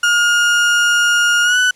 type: tone with pitch glide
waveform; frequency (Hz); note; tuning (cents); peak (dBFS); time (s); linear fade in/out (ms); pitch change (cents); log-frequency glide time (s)
35% pulse; 1423 to 1492; F6 to F#6; +32 to +14; -9; 0.03-1.71; 5; +82; 1.43-1.58
effects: white hiss -51 dBFS RMS until 1.75 s + low-pass 8000 Hz 12 dB/octave